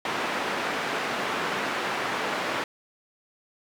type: band-pass noise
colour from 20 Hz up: white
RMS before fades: -29 dBFS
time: 0.05-2.64 s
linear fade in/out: 2 ms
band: 220 to 1800 Hz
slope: 12 dB/octave
effects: none